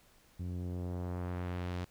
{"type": "tone with low-pass filter sweep", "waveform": "sawtooth", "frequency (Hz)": 89.2, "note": "F2", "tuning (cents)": 37, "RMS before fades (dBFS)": -38, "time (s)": [0.39, 1.85], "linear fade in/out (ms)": 10, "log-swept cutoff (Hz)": [210, 5300], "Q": 0.83, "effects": ["pink hiss -65 dBFS RMS until 1.9 s"]}